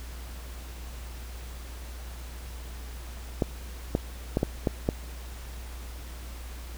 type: clicks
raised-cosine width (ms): 2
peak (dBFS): -10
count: 6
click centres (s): 3.422 / 3.951 / 4.371 / 4.431 / 4.672 / 4.889
effects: added 60 Hz sine -38 dBFS peak until 6.77 s + pink hiss -47 dBFS RMS until 6.77 s